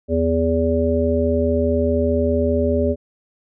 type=harmonic tone; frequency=82.41 Hz; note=E2; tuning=in tune; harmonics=1 / 3 / 5 / 7; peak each=-21 / -21 / -21 / -21 dBFS; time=0.08-2.96 s; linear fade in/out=50 ms; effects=none